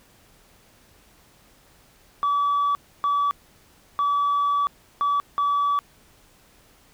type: tone bursts at uneven times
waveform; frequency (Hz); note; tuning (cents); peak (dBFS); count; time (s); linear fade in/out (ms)
sine; 1147; D6; -41; -17; 5; 2.23-2.75 / 3.04-3.31 / 3.99-4.67 / 5.01-5.2 / 5.38-5.79; 0
effects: tanh soft clip ceiling -17 dBFS + pink hiss -56 dBFS RMS until 6.93 s